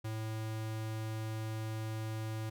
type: tone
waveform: square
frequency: 110 Hz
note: A2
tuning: in tune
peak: -37 dBFS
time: 0.04-2.5 s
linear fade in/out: 10 ms
effects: none